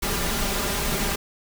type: noise with comb filter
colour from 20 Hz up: pink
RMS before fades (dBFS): -25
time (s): 0.02-1.16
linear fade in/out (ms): 10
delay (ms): 5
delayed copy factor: +0.55
effects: none